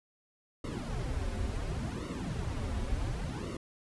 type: noise with flanger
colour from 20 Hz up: brown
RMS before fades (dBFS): -35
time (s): 0.64-3.57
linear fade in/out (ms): 5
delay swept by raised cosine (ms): 1.2 to 6.5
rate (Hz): 0.7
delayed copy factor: -0.95
effects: resampled to 24000 Hz